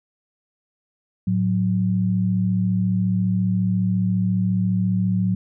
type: tone pair together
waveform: sine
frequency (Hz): 109.29 / 183.8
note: A2 / F#3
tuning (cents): -11 / -11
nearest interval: major sixth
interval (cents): 900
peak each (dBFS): -22 / -19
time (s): 1.27-5.35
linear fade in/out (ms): 5
effects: none